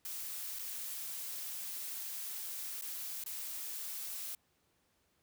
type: noise with dropouts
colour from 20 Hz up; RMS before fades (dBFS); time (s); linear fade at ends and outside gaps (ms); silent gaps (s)
blue; -42; 0.05-4.35; 2; 0.588-0.592 / 2.812-2.821 / 3.239-3.261
effects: pink hiss -75 dBFS RMS until 5.22 s + high-pass 60 Hz 12 dB/octave